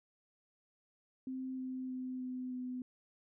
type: tone with pitch steps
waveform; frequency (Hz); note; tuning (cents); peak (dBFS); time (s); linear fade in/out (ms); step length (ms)
sine; 260.2 / 258.1 / 256 / 254 / 251.9; C4 / C4 / C4 / B3 / B3; -9 / -23 / -38 / +49 / +34; -38; 1.27-2.82; 2; 310
effects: none